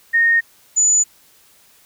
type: tone pair in turn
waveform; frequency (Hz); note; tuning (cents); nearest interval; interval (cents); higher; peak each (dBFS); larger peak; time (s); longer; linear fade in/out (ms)
sine; 1848 / 6965; A#6 / A8; -16 / -19; octave + major seventh; 2297; second; -11; neither; 0.13-0.41 / 0.76-1.04; neither; 20
effects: white hiss -52 dBFS RMS until 1.85 s